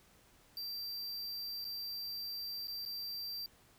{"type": "tone with dropouts", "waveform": "square", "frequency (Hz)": 4700, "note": "D8", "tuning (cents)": 1, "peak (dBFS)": -40, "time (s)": [0.57, 3.46], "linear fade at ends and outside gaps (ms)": 1, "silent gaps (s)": [[1.644, 1.65], [2.672, 2.681], [2.852, 2.86]], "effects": ["pink hiss -65 dBFS RMS until 3.78 s"]}